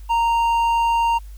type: tone with hard clipping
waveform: triangle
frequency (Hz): 928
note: A#5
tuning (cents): -8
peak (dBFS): -17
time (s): 0.09-1.19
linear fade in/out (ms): 20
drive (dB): 9
effects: added 50 Hz sine -34 dBFS peak until 1.37 s + white hiss -55 dBFS RMS until 1.37 s